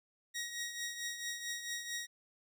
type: tone with tremolo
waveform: 15% pulse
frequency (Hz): 1890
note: A#6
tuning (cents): +23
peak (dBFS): -30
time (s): 0.34-2.07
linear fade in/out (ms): 20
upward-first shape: triangle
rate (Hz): 4.5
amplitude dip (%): 65
effects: none